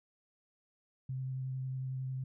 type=tone with vibrato; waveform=sine; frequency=130.81 Hz; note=C3; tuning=in tune; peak=-35 dBFS; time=1.09-2.24 s; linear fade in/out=5 ms; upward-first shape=sine; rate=11 Hz; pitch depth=12 cents each way; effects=none